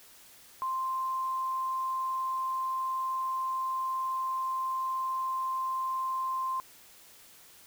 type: tone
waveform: sine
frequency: 1046.5 Hz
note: C6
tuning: in tune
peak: -29 dBFS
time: 0.62-6.6 s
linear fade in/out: 0 ms
effects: white hiss -55 dBFS RMS until 7.66 s